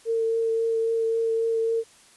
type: tone with vibrato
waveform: sine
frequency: 453.7 Hz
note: A#4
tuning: 47 cents flat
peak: -21 dBFS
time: 0.05-1.84 s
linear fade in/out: 50 ms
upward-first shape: sine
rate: 3.7 Hz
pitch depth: 11 cents each way
effects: white hiss -54 dBFS RMS until 2.16 s + resampled to 24000 Hz